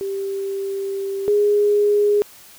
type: tone pair in turn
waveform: sine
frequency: 392 / 413.1 Hz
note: G4 / G#4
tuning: 0 / -9 cents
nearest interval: minor second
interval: 91 cents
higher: second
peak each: -22 / -13 dBFS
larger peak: second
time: 0.01-1.28 / 1.28-2.22 s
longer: first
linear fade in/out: 0 ms
effects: white hiss -45 dBFS RMS until 2.58 s